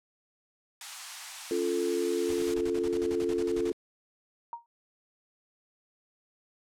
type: high-pass noise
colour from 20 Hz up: white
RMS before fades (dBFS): -40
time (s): 0.81-2.54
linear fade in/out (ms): 2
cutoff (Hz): 720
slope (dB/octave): 48
type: chord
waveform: sine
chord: Db augmented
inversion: none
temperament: equal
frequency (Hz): 277.2 / 349.2 / 440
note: Db4 / F4 / A4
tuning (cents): 0 / 0 / 0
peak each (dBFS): -35 / -29 / -30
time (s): 1.51-3.72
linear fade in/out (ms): 2
type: noise with tremolo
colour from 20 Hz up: pink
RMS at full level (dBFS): -42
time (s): 2.29-3.73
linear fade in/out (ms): 0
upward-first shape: square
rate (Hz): 11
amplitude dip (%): 75
type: tone with exponential decay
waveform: sine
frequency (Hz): 937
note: A#5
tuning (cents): +9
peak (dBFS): -31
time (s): 4.53-4.66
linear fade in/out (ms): 1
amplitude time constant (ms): 27
effects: low-pass 9000 Hz 12 dB/octave